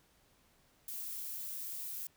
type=noise; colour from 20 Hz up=violet; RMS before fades=-42 dBFS; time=0.88-2.07 s; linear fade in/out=2 ms; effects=pink hiss -69 dBFS RMS until 2.16 s